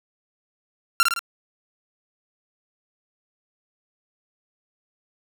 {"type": "tone with echo", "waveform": "sawtooth", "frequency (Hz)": 1375, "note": "F6", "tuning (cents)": -27, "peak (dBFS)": -10, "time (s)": [1, 1.03], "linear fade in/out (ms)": 0, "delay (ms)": 54, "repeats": 3, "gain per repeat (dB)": -4, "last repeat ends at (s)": 1.192, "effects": []}